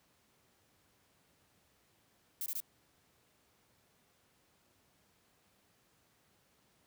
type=noise bursts; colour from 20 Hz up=violet; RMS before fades=-38 dBFS; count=3; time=2.41-2.603 s; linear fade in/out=2 ms; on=51 ms; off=20 ms; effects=pink hiss -71 dBFS RMS until 6.86 s + high-pass 80 Hz 12 dB/octave